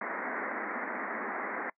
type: band-pass noise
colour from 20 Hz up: white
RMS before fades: -36 dBFS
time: 0.01-1.7 s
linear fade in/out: 5 ms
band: 200 to 2100 Hz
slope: 96 dB/octave
effects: noise-tail reverb RT60 0.1 s tail -23 dB re dry